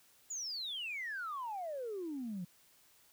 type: exponential sweep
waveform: sine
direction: down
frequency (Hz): 7080 to 169.2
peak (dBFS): -37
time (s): 0.3-2.45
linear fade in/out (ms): 10
effects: tanh soft clip ceiling -34 dBFS + white hiss -66 dBFS RMS until 3.12 s